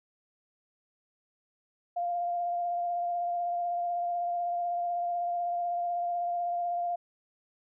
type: tone with vibrato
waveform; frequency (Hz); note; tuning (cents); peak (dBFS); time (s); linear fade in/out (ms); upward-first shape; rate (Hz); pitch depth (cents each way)
sine; 698.5; F5; 0; -28; 1.96-6.96; 10; sine; 16; 17
effects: none

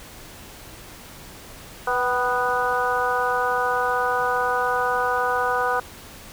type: harmonic tone with a mistuned harmonic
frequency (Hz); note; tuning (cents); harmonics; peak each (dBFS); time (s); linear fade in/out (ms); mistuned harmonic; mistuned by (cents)
246.9; B3; 0; 2 / 3 / 4 / 5 / 6; -26 / -26 / -26 / -26 / -26; 1.87-5.8; 5; 3; +38
effects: pink hiss -42 dBFS RMS until 6.32 s

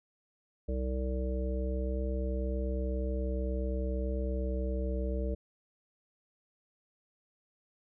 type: harmonic tone with a mistuned harmonic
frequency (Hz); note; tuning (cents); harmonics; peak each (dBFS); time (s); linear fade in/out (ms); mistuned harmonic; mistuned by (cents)
64.3; C2; -30; 1 / 3 / 5 / 7 / 9; -31 / -40 / -42 / -40 / -41; 0.68-5.35; 10; 1; -17
effects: none

